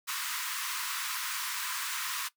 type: high-pass noise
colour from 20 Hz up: pink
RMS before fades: -35 dBFS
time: 0.07-2.29 s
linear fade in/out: 20 ms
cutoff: 960 Hz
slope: 96 dB/octave
effects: noise-tail reverb RT60 0.1 s tail -18 dB re dry